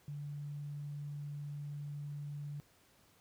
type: tone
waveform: sine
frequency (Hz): 145.3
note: D3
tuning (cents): -18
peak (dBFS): -40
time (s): 0.08-2.6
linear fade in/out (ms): 0
effects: pink hiss -67 dBFS RMS until 3.2 s + high-pass 60 Hz 12 dB/octave